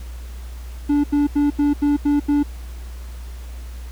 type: tone bursts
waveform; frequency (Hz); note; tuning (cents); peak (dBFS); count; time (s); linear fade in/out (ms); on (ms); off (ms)
triangle; 290; D4; -22; -12; 7; 0.89-2.432; 10; 150; 82
effects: added 60 Hz sine -30 dBFS peak until 3.91 s + pink hiss -46 dBFS RMS until 3.91 s